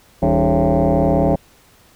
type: tone with frequency modulation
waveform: sine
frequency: 196 Hz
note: G3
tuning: in tune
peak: -11 dBFS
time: 0.22-1.36 s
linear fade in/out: 10 ms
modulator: 119 Hz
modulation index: 4.6
effects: tanh soft clip ceiling -7 dBFS + pink hiss -51 dBFS RMS until 1.95 s